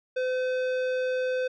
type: tone with tanh clipping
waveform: triangle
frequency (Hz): 510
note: C5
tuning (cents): -44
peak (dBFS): -27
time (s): 0.16-1.48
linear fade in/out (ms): 10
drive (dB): 18
effects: none